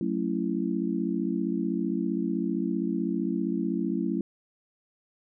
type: chord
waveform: sine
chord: F# minor seventh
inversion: none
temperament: just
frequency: 185 / 222 / 277.5 / 333 Hz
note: F#3 / A3 / C#4 / E4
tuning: 0 / +16 / +2 / +18 cents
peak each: -31 dBFS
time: 0.01-4.21 s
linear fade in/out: 2 ms
effects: none